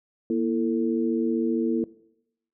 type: tone cluster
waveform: sine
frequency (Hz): 237.1 / 332.5 / 445.7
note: A#3 / E4 / A4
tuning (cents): +30 / +15 / +22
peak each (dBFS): -25 / -25 / -29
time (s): 0.3-1.84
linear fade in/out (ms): 2
effects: noise-tail reverb RT60 0.8 s tail -20 dB re dry